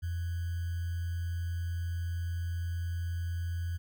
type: tone with sample-and-hold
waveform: sine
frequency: 85.6 Hz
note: F2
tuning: 34 cents flat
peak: -31 dBFS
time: 0.02-3.78 s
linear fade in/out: 20 ms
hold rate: 1575 Hz
effects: none